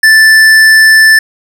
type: tone with tanh clipping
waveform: sine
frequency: 1760 Hz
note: A6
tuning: in tune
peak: -3 dBFS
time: 0.03-1.19 s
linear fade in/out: 5 ms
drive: 15 dB
effects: none